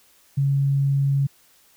sine tone, 138.8 Hz, C#3, 3 cents sharp, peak -17 dBFS, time 0.37-1.27 s, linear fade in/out 10 ms, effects white hiss -57 dBFS RMS until 1.76 s

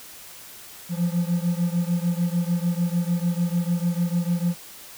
triangle beating tone pair, 171 / 177.7 Hz, F3 / F3, -36 / +30 cents, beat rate 6.7 Hz, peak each -21 / -23 dBFS, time 0.89-4.56 s, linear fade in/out 50 ms, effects white hiss -43 dBFS RMS until 4.97 s

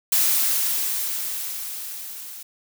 blue noise with level ramp, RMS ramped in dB -18 to -38 dBFS, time 0.12-2.43 s, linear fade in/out 5 ms, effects none

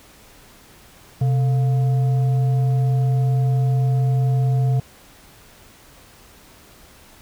sine tone with frequency modulation, 129.8 Hz, C3, 13 cents flat, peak -15 dBFS, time 1.21-4.8 s, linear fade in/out 5 ms, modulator 572 Hz, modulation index 0.23, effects pink hiss -48 dBFS RMS until 7.21 s

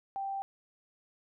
sine tone, 784 Hz, G5, in tune, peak -33 dBFS, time 0.16-0.42 s, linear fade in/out 0 ms, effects none

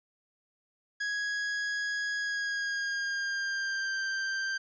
45% pulse tone with pitch glide, 1661.2 to 1571.6 Hz, G#6 to G6, 0 to +4 cents, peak -30 dBFS, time 1-4.58 s, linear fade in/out 10 ms, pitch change -96 cents, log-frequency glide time 2.17-3.98 s, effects resampled to 16000 Hz + 11-bit

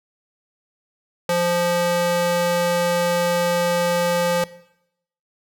square tone with high-pass filter, 174.2 Hz, F3, 4 cents flat, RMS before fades -20 dBFS, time 1.29-4.44 s, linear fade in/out 2 ms, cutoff 380 Hz, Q 1.7, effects noise-tail reverb RT60 0.8 s tail -19 dB re dry

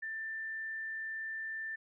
sine tone, 1779 Hz, A6, 19 cents sharp, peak -37 dBFS, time 0.02-1.76 s, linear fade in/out 10 ms, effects none

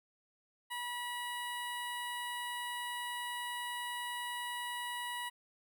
15% pulse tone with notch filter, 970 Hz, B5, 31 cents flat, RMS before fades -40 dBFS, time 0.7-5.3 s, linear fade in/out 20 ms, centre 5200 Hz, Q 1.3, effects none

